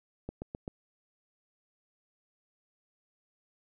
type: click train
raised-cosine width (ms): 2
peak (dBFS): -24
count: 4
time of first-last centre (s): 0.29-0.679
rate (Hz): 7.72
effects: none